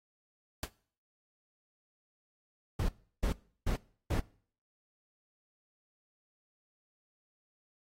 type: noise with exponential decay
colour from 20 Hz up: pink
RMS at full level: -31 dBFS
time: 0.63-0.7 s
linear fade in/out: 2 ms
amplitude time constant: 15 ms
type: noise bursts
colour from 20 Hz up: brown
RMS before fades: -30 dBFS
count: 4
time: 2.79-4.198 s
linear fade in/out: 5 ms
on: 97 ms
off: 340 ms
effects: noise-tail reverb RT60 0.5 s tail -22 dB re dry + AAC 48 kbps